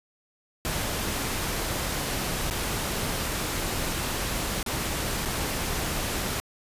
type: noise with dropouts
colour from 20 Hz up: pink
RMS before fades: -29 dBFS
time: 0.65-6.4 s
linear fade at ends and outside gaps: 0 ms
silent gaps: 2.5-2.509 / 4.628-4.663 / 5.252-5.257 s
effects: resampled to 32000 Hz